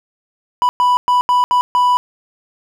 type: tone bursts at uneven times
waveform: triangle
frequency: 987.8 Hz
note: B5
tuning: in tune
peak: -8 dBFS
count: 6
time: 0.62-0.69 / 0.8-0.97 / 1.08-1.21 / 1.29-1.44 / 1.51-1.61 / 1.75-1.97 s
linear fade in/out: 0 ms
effects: none